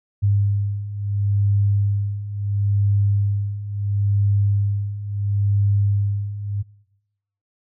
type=beating tone pair; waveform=sine; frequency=100.6 / 101.33 Hz; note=G2 / G#2; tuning=+45 / -42 cents; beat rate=0.73 Hz; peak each=-22 / -18 dBFS; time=0.22-6.63 s; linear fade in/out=20 ms; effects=noise-tail reverb RT60 1.0 s tail -25 dB re dry